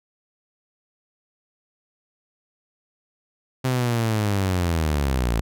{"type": "linear sweep", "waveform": "sawtooth", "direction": "down", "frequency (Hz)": [130.81, 53.8], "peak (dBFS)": -16, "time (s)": [3.64, 5.41], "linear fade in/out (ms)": 10, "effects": []}